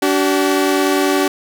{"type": "tone pair together", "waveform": "sawtooth", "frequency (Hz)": [289.2, 379.9], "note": ["D4", "F#4"], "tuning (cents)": [-27, 46], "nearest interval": "perfect fourth", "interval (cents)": 473, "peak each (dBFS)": -12, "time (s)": [0.02, 1.28], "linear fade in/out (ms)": 5, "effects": []}